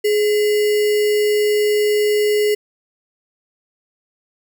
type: tone with sample-and-hold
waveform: sine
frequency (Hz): 420.1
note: G#4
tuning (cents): +20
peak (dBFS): -13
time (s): 0.04-2.55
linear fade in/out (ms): 10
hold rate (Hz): 2450
effects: none